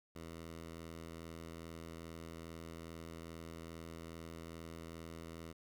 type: tone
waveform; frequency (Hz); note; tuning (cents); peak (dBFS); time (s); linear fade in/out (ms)
10% pulse; 82.41; E2; 0; -39; 0.15-5.53; 10
effects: none